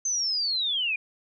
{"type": "linear sweep", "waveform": "sine", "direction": "down", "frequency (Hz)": [6272, 2389], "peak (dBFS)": -24, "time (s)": [0.05, 0.96], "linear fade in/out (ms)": 5, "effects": []}